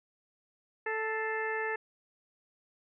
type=harmonic tone with a mistuned harmonic; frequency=440 Hz; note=A4; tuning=in tune; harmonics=1 / 2 / 3 / 4 / 5 / 6; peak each=-35 / -38 / -43 / -35 / -41 / -46 dBFS; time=0.86-1.76 s; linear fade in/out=5 ms; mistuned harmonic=5; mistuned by=-77 cents; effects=none